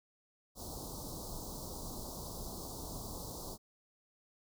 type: band-stop noise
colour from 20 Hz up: pink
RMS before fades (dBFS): -44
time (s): 0.55-3.58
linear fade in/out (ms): 50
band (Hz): 1100 to 4100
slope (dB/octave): 48
effects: none